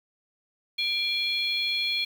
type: tone cluster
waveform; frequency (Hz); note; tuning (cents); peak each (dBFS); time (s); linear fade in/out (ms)
sine; 2371 / 3354 / 4221; D7 / G#7 / C8; +16 / +16 / +14; -29; 0.78-2.05; 10
effects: 8-bit